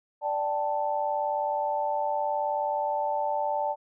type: chord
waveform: sine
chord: D suspended fourth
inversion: none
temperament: equal with one note detuned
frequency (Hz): 587.3 / 780.8 / 880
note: D5 / G5 / A5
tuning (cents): 0 / -7 / 0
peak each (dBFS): -30 / -32 / -28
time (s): 0.21-3.76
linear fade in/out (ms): 50
effects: none